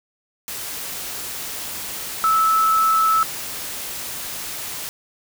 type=tone in noise; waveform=sine; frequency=1308 Hz; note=E6; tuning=14 cents flat; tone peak=-14 dBFS; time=2.24-3.23 s; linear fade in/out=0 ms; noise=white; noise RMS=-30 dBFS; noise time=0.48-4.89 s; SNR=+13 dB; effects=none